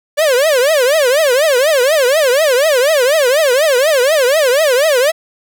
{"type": "tone with vibrato", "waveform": "45% pulse", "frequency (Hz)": 560, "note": "C#5", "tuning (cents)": 18, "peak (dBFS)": -9, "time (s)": [0.17, 5.12], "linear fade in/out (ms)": 20, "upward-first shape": "triangle", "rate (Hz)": 4.1, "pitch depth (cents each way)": 290, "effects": []}